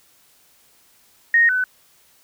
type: tone pair in turn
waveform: sine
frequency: 1861 / 1505.1 Hz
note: A#6 / F#6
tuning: -3 / +29 cents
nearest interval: major third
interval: 368 cents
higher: first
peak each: -11 / -17 dBFS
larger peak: first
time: 1.34-1.49 / 1.49-1.64 s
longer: neither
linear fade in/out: 2 ms
effects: white hiss -56 dBFS RMS until 2.23 s